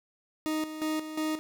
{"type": "tone with tremolo", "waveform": "40% pulse", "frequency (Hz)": 311.1, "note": "D#4", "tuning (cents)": 0, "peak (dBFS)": -27, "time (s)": [0.46, 1.39], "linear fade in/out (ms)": 0, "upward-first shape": "square", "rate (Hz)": 2.8, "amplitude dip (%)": 65, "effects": []}